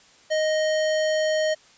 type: tone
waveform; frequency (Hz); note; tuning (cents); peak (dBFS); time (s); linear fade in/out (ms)
square; 622.3; D#5; 0; -21; 0.3-1.55; 20
effects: white hiss -54 dBFS RMS until 1.77 s + resampled to 16000 Hz